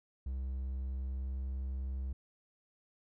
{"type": "tone with pitch glide", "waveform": "triangle", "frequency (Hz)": [65.41, 65.86], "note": ["C2", "C2"], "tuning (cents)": [0, 12], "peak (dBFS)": -33, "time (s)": [0.26, 2.13], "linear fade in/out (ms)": 5, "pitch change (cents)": 12, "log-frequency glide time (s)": [0.88, 1.58], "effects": []}